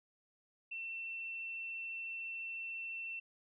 sine tone, 2693 Hz, E7, 36 cents sharp, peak -40 dBFS, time 0.71-3.2 s, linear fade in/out 10 ms, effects none

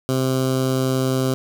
15% pulse tone with notch filter, 130.9 Hz, C3, 1 cent sharp, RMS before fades -20 dBFS, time 0.09-1.34 s, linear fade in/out 0 ms, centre 2000 Hz, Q 1.1, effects none

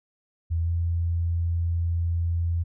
sine tone with pitch glide, 83 to 84.74 Hz, E2 to E2, +12 to +48 cents, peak -22 dBFS, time 0.5-2.64 s, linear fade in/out 20 ms, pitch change +36 cents, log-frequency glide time 0.63-0.69 s, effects none

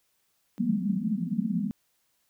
white band-pass noise, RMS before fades -28 dBFS, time 0.58-1.71 s, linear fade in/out 0 ms, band 170 to 240 Hz, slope 96 dB/octave, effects white hiss -72 dBFS RMS until 2.29 s

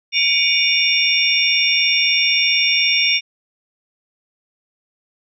sine tone cluster, 2262 / 2425 / 2840 / 3572 / 5560 Hz, C#7 / D#7 / F7 / A7 / F8, +34 / -45 / +28 / +25 / -9 cents, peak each -20 dBFS, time 0.12-3.21 s, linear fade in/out 50 ms, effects none

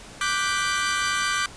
sawtooth chord, G major seventh, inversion second, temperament equal, 1174.7 / 1480 / 1568 / 1975.5 Hz, D6 / F#6 / G6 / B6, 0 / 0 / 0 / 0 cents, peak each -22 / -26 / -24 / -28 dBFS, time 0.21-1.46 s, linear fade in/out 2 ms, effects pink hiss -43 dBFS RMS until 1.56 s + resampled to 22050 Hz

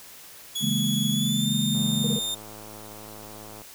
sawtooth tone with pitch glide, 3372 to 3635 Hz, G#7 to A#7, +26 to -44 cents, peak -24 dBFS, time 0.55-2.35 s, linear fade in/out 10 ms, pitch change +130 cents, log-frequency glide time 1.11-1.53 s
sine chord, A# half-diminished seventh, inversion first, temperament equal with one note detuned, 138.59 / 164.81 / 209.1 / 233.1 Hz, C#3 / E3 / G#3 / A#3, 0 / 0 / +12 / 0 cents, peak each -29 / -31 / -26 / -29 dBFS, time 0.6-2.2 s, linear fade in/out 50 ms
click train, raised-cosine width 1 ms, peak -30 dBFS, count 199, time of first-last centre 1.75-3.618 s, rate 106 Hz
sine tone bursts, 471.7 Hz, A#4, 20 cents sharp, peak -31 dBFS, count 3, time 2.04-2.19 s, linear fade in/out 2 ms, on 32 ms, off 27 ms
effects white hiss -46 dBFS RMS until 3.74 s

